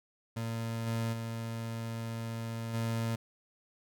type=tone with level steps; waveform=30% pulse; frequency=114.4 Hz; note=A#2; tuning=32 cents flat; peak=-31 / -28 / -33 / -28 dBFS; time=0.36-3.16 s; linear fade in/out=10 ms; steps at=0.86 / 1.12 / 2.73 s; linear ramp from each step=20 ms; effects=none